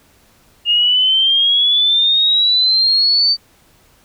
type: exponential sweep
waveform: sine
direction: up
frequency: 2831 to 4606 Hz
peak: -10 dBFS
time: 0.65-3.37 s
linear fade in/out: 50 ms
effects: pink hiss -52 dBFS RMS until 4.04 s